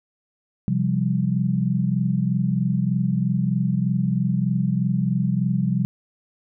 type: chord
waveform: sine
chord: C suspended fourth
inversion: none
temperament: equal with one note detuned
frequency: 130.81 / 172.81 / 196 Hz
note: C3 / F3 / G3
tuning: 0 / -18 / 0 cents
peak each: -23 dBFS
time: 0.68-5.85 s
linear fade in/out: 0 ms
effects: none